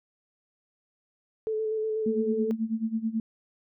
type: tone with vibrato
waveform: sine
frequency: 436 Hz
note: A4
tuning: 16 cents flat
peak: -26 dBFS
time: 1.47-2.51 s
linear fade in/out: 0 ms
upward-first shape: square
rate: 8.2 Hz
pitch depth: 16 cents each way
type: tone with tremolo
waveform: sine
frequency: 223.4 Hz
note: A3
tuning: 27 cents sharp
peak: -23 dBFS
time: 2.06-3.2 s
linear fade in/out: 2 ms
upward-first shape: sine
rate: 9.2 Hz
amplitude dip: 85%
effects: none